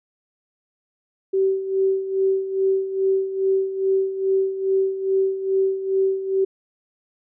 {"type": "tone with tremolo", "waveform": "sine", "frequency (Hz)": 384.8, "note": "G4", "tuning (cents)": -32, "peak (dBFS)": -15, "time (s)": [1.33, 6.45], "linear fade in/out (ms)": 10, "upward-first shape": "sine", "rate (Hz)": 2.4, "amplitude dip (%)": 70, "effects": []}